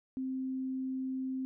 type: tone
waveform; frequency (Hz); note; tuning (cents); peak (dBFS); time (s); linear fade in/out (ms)
sine; 261.6; C4; 0; -33; 0.17-1.45; 0
effects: none